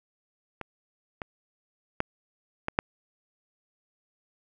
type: clicks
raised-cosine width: 0.5 ms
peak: -20 / -19 / -10 / -13 / -6 dBFS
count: 5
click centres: 0.613 / 1.218 / 2.004 / 2.684 / 2.789 s
effects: none